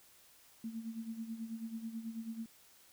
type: tone with tremolo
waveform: sine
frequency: 225.7 Hz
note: A3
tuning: 44 cents sharp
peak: -37 dBFS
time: 0.64-2.46 s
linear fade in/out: 2 ms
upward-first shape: sine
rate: 9.2 Hz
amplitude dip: 70%
effects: white hiss -63 dBFS RMS until 2.92 s